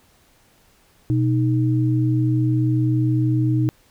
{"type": "tone pair together", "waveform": "sine", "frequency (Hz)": [123.46, 311.1], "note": ["B2", "D#4"], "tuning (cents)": [0, 0], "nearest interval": "octave + major third", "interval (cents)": 1600, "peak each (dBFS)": [-17, -21], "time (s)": [1.1, 3.69], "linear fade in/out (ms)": 0, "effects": ["pink hiss -57 dBFS RMS until 3.9 s"]}